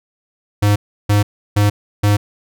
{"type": "tone bursts", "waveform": "square", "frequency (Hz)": 103.1, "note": "G#2", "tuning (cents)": -12, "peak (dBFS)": -11, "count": 4, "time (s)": [0.62, 2.17], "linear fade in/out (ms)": 10, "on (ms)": 140, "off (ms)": 330, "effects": []}